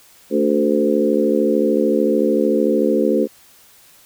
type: harmonic tone with a mistuned harmonic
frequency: 73.42 Hz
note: D2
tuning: in tune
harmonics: 3 / 4 / 5 / 6 / 7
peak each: -20 / -20 / -20 / -20 / -20 dBFS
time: 0.3-3.28 s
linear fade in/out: 50 ms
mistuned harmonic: 4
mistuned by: -28 cents
effects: white hiss -49 dBFS RMS until 4.05 s